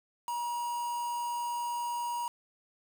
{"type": "tone with quantisation", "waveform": "triangle", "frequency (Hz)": 955, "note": "A#5", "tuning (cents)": 42, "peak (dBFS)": -30, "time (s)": [0.28, 2.28], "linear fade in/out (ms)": 2, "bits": 7, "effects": []}